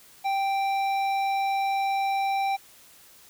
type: tone with hard clipping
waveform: triangle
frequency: 784 Hz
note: G5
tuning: in tune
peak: -25 dBFS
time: 0.24-2.57 s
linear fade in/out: 20 ms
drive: 14 dB
effects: white hiss -53 dBFS RMS until 3.29 s